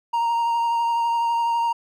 triangle tone with vibrato, 932.3 Hz, A#5, in tune, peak -17 dBFS, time 0.13-1.73 s, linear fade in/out 10 ms, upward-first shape triangle, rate 12 Hz, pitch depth 18 cents each way, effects none

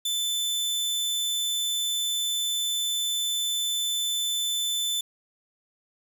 sawtooth tone, 3520 Hz, A7, in tune, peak -22 dBFS, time 0.05-5.01 s, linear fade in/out 5 ms, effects 8-bit

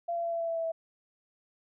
sine tone with pitch steps, 685 / 680.7 / 676.4 / 672.1 / 667.8 / 663.6 / 659.4 / 655.2 Hz, F5 / F5 / E5 / E5 / E5 / E5 / E5 / E5, -34 / -45 / +44 / +33 / +22 / +11 / 0 / -11 cents, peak -29 dBFS, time 0.08-0.72 s, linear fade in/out 10 ms, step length 80 ms, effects none

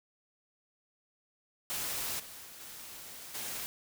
white noise with level steps, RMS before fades -36 / -48 / -50 / -47 / -39 dBFS, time 1.7-3.66 s, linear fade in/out 0 ms, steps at 2.19 / 2.45 / 2.6 / 3.34 s, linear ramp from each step 10 ms, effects none

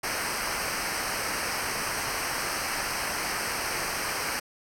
pink noise with comb filter, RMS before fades -30 dBFS, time 0.03-4.4 s, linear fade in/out 10 ms, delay 0.28 ms, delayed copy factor -0.8, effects low-pass 12000 Hz 12 dB/octave

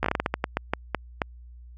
slowing click train, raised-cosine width 0.5 ms, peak -8 dBFS, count 14, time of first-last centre 0.03-1.218 s, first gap 14 ms, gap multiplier 1.28, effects added 60 Hz sine -43 dBFS peak until 1.77 s + AAC 64 kbps

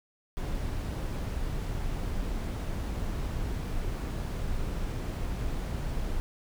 brown noise, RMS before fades -32 dBFS, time 0.37-6.2 s, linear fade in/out 0 ms, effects none

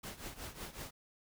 pink noise with tremolo, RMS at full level -43 dBFS, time 0.03-0.91 s, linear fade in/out 10 ms, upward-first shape triangle, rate 5.4 Hz, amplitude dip 85%, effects none

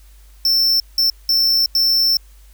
square tone bursts at uneven times, 5370 Hz, E8, 31 cents sharp, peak -13 dBFS, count 4, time 0.45-0.8 / 0.98-1.1 / 1.29-1.66 / 1.75-2.17 s, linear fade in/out 2 ms, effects added 50 Hz sine -42 dBFS peak until 2.53 s + white hiss -54 dBFS RMS until 2.53 s

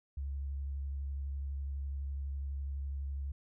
sine tone with vibrato, 69.3 Hz, C#2, in tune, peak -35 dBFS, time 0.17-3.32 s, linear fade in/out 5 ms, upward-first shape sine, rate 12 Hz, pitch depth 22 cents each way, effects none

